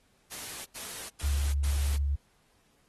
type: noise bursts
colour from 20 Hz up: white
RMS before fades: -40 dBFS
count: 4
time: 0.31-1.97 s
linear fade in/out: 10 ms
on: 340 ms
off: 100 ms
type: tone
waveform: sine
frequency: 70.7 Hz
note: C#2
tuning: 35 cents sharp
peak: -25 dBFS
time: 1.23-2.16 s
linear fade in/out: 10 ms
effects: pink hiss -68 dBFS RMS until 2.88 s + AAC 32 kbps